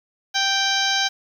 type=harmonic tone with a mistuned harmonic; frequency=783 Hz; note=G5; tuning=2 cents flat; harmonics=1 / 2 / 3 / 4 / 5 / 6 / 7 / 8; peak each=-26 / -24 / -30 / -25 / -25 / -29 / -29 / -30 dBFS; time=0.34-1.09 s; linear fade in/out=20 ms; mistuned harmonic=6; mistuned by=+29 cents; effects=8-bit

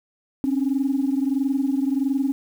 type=tone pair together; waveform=sine; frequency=266.4 / 287.9 Hz; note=C4 / D4; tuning=+31 / -34 cents; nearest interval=minor second; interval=135 cents; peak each=-20 / -23 dBFS; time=0.44-2.32 s; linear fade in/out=0 ms; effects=tanh soft clip ceiling -13 dBFS + 8-bit

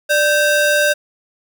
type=ring-modulated tone; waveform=45% pulse; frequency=1074 Hz; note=C6; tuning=45 cents sharp; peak=-9 dBFS; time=0.09-0.94 s; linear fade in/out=20 ms; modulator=483 Hz; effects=none

